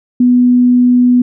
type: tone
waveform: sine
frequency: 246.9 Hz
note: B3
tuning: in tune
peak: -5 dBFS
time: 0.2-1.22 s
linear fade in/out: 5 ms
effects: none